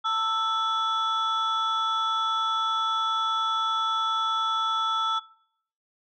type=tone cluster; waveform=sine; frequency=895 / 1322 / 3413 Hz; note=A5 / E6 / G#7; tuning=+29 / +5 / +47 cents; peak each=-30 / -23 / -30 dBFS; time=0.04-5.2 s; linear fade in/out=20 ms; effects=noise-tail reverb RT60 0.7 s tail -23 dB re dry + tanh soft clip ceiling -18 dBFS